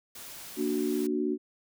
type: noise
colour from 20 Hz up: white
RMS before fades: -44 dBFS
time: 0.15-1.07 s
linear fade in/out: 5 ms
type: chord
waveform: sine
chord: Bb augmented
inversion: none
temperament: equal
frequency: 233.1 / 293.7 / 370 Hz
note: Bb3 / D4 / F#4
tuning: 0 / 0 / 0 cents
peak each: -32 / -30 / -30 dBFS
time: 0.56-1.38 s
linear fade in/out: 50 ms
effects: none